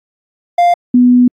triangle / sine tone pair in turn, 698.5 / 247 Hz, F5 / B3, 0 / 0 cents, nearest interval octave + tritone, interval 1800 cents, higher first, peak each -4 dBFS, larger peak neither, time 0.58-0.74 / 0.94-1.28 s, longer second, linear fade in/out 5 ms, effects AAC 64 kbps

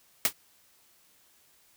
white noise with exponential decay, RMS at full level -18 dBFS, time 0.25-0.33 s, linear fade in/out 2 ms, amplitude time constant 17 ms, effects white hiss -63 dBFS RMS until 1.76 s

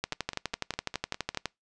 two click trains, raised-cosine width 0.2 ms, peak -12 / -19 dBFS, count 18 / 7, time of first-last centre 0.04-1.457 / 0.13-1.347 s, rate 12 / 4.93 Hz, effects noise-tail reverb RT60 0.2 s tail -26 dB re dry + resampled to 22050 Hz

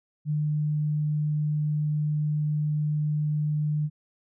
sine tone, 150.6 Hz, D3, 44 cents sharp, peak -23 dBFS, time 0.25-3.9 s, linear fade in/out 50 ms, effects none

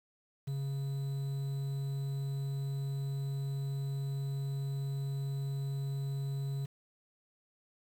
triangle tone with quantisation, 137.7 Hz, C#3, 11 cents flat, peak -31 dBFS, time 0.47-6.66 s, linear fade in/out 10 ms, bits 9, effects none

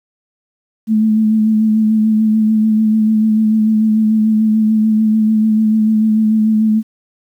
sine tone with vibrato, 217.5 Hz, A3, 20 cents flat, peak -9 dBFS, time 0.87-6.83 s, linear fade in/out 50 ms, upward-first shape sine, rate 6.8 Hz, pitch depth 24 cents each way, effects 8-bit

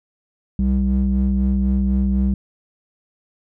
triangle ring-modulated tone, 66 Hz, C2, 16 cents sharp, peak -10 dBFS, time 0.59-2.34 s, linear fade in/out 0 ms, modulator 130 Hz, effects none

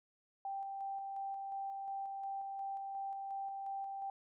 sine tone with tremolo, 785 Hz, G5, 2 cents sharp, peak -38 dBFS, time 0.45-4.1 s, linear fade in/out 2 ms, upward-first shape square, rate 2.8 Hz, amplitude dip 25%, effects none

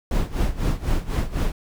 brown noise with tremolo, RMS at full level -19 dBFS, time 0.11-1.52 s, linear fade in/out 2 ms, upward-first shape sine, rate 4 Hz, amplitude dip 85%, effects none

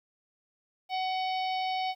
harmonic tone with a mistuned harmonic, 749 Hz, F#5, 21 cents sharp, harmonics 1 / 3 / 4 / 5 / 6 / 7, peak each -29 / -39 / -41 / -43 / -45 / -46 dBFS, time 0.89-1.95 s, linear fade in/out 50 ms, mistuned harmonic 7, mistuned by +27 cents, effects 11-bit

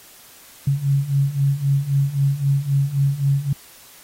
sine beating tone pair, 137 / 140.8 Hz, C#3 / C#3, -20 / +27 cents, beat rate 3.8 Hz, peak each -21 / -18 dBFS, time 0.67-3.53 s, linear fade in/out 5 ms, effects white hiss -46 dBFS RMS until 4.03 s + AAC 48 kbps

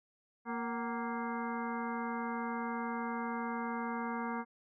harmonic tone with a mistuned harmonic, 233.1 Hz, A#3, in tune, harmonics 1 / 2 / 3 / 4 / 5 / 6 / 7 / 9, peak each -38 / -44 / -45 / -41 / -44 / -47 / -48 / -50 dBFS, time 0.45-4.45 s, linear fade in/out 50 ms, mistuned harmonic 3, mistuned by +130 cents, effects none

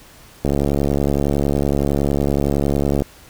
click train, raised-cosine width 2 ms, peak -5 dBFS, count 183, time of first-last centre 0.45-3.021 s, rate 70.8 Hz, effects pink hiss -45 dBFS RMS until 3.29 s

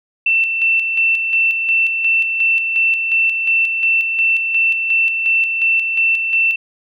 sine tone with tremolo, 2681 Hz, E7, 29 cents sharp, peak -11 dBFS, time 0.26-6.56 s, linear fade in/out 5 ms, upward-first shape square, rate 2.8 Hz, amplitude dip 45%, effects none

